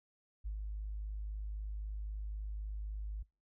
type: tone with ADSR envelope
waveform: sine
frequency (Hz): 51.91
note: G#1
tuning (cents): 0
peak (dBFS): -35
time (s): 0.44-3.23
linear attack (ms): 24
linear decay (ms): 100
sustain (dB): -2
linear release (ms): 10
effects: noise-tail reverb RT60 0.3 s tail -26 dB re dry + tanh soft clip ceiling -32 dBFS